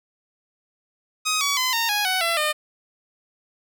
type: tone with pitch steps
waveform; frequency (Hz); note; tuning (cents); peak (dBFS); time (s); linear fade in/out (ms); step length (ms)
10% pulse; 1257 / 1132.9 / 1021 / 920.2 / 829.3 / 747.4 / 673.6 / 607.1; D#6 / C#6 / C6 / A#5 / G#5 / F#5 / E5 / D#5; +17 / +37 / -43 / -23 / -3 / +17 / +37 / -43; -12; 1.25-2.53; 20; 160
effects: none